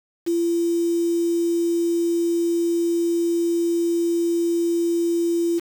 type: tone with quantisation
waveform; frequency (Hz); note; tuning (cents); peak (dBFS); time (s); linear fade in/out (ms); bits
sine; 340; F4; -46; -18; 0.26-5.6; 20; 6
effects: none